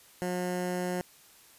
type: tone with notch filter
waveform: 15% pulse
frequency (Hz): 180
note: F#3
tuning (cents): -47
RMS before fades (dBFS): -32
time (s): 0.22-1.01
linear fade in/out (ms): 0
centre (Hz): 3600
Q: 1.4
effects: white hiss -57 dBFS RMS until 1.58 s + resampled to 32000 Hz